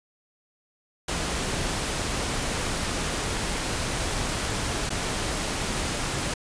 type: noise with dropouts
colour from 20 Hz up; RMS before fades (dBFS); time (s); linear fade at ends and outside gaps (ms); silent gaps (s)
pink; -28; 1.08-6.34; 5; 4.894-4.903
effects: resampled to 22050 Hz